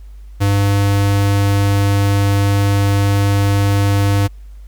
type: tone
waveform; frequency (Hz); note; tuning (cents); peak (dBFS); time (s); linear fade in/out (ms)
square; 100.2; G2; +38; -12; 0.4-4.28; 20
effects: added 50 Hz sine -32 dBFS peak until 4.67 s + pink hiss -57 dBFS RMS until 4.67 s